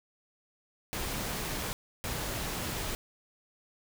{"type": "noise bursts at uneven times", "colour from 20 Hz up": "pink", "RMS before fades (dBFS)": -35, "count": 2, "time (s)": [[0.93, 1.73], [2.04, 2.95]], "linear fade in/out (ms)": 0, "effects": []}